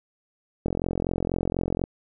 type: click train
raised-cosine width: 2 ms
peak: -12 dBFS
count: 53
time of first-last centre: 0.66-1.839 s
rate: 44.1 Hz
effects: none